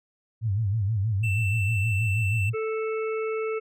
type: tone with vibrato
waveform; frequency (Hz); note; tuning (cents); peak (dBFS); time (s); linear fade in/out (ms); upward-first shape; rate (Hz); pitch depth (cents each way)
sine; 104.6; G#2; +13; -22; 0.41-2.55; 50; sine; 6.3; 160
type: tone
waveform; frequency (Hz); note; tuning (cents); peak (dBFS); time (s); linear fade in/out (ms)
triangle; 2670; E7; +22; -27; 1.23-2.5; 10
type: harmonic tone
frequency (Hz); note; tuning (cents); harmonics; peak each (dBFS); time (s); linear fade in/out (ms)
440; A4; 0; 1 / 3 / 5 / 6; -26 / -36 / -40 / -42; 2.53-3.6; 20
effects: none